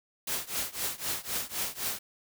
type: noise with tremolo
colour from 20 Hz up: white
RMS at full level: -30 dBFS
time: 0.27-1.99 s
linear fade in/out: 5 ms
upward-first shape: triangle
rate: 3.9 Hz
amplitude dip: 95%
effects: none